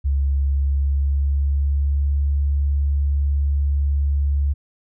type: tone with pitch glide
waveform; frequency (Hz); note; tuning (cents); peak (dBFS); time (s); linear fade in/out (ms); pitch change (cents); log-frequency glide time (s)
sine; 69.3 to 70.84; C#2 to C#2; 0 to +38; -16; 0.04-4.54; 20; +38; 0.53-2.17
effects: none